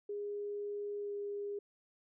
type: tone with pitch glide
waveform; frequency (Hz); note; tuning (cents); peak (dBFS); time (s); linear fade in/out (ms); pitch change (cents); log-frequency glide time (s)
sine; 410.3 to 407; G#4 to G#4; -21 to -35; -37; 0.09-1.59; 5; -14; 0.99-1.12
effects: none